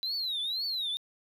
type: tone with vibrato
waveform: triangle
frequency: 3951 Hz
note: B7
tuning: in tune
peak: -28 dBFS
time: 0.03-0.97 s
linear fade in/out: 0 ms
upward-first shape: triangle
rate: 2 Hz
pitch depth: 240 cents each way
effects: tanh soft clip ceiling -25 dBFS + 11-bit